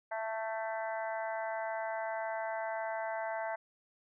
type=harmonic tone; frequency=221.8 Hz; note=A3; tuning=14 cents sharp; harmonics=3 / 4 / 5 / 6 / 7 / 8 / 9; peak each=-37 / -39 / -49 / -53 / -44 / -51 / -47 dBFS; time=0.11-3.56 s; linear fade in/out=10 ms; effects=none